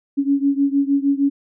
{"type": "beating tone pair", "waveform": "sine", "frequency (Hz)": [277.2, 283.7], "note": ["C#4", "C#4"], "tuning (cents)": [0, 40], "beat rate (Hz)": 6.5, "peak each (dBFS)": [-17, -19], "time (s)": [0.17, 1.3], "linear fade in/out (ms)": 20, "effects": []}